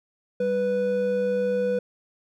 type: tone pair together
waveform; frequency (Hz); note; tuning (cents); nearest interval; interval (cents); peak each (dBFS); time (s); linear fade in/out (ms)
triangle; 196 / 493.9; G3 / B4; 0 / 0; octave + major third; 1600; -28 / -20; 0.4-1.79; 5
effects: none